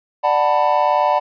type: chord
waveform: triangle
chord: B minor seventh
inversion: first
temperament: just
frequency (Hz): 592.7 / 740.8 / 889 / 987.8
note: D5 / F#5 / A5 / B5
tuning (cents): +16 / +2 / +18 / 0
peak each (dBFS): -17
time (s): 0.23-1.2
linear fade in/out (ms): 20
effects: resampled to 11025 Hz